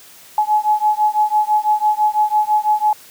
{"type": "beating tone pair", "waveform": "sine", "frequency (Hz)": [846, 852], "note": ["G#5", "G#5"], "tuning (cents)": [32, 44], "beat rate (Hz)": 6, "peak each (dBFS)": -16, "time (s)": [0.38, 2.93], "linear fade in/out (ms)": 2, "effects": ["white hiss -43 dBFS RMS until 3.1 s", "high-pass 80 Hz 12 dB/octave"]}